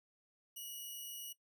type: tone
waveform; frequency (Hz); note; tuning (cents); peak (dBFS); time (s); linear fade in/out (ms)
5% pulse; 2913; F#7; -28; -36; 0.56-1.33; 10
effects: noise-tail reverb RT60 0.1 s tail -18 dB re dry